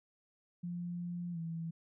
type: tone with pitch glide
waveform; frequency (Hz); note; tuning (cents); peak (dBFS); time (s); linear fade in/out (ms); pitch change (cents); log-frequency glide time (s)
sine; 174.61 to 164.91; F3 to E3; 0 to +1; -37; 0.63-1.71; 10; -99; 1.32-1.38
effects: none